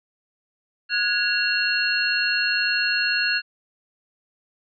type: tone cluster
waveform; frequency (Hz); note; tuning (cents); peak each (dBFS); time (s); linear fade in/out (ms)
sine; 1460 / 1659 / 2749 / 4282; F#6 / G#6 / F7 / C8; -24 / -2 / -28 / +39; -25; 0.89-3.42; 50
effects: none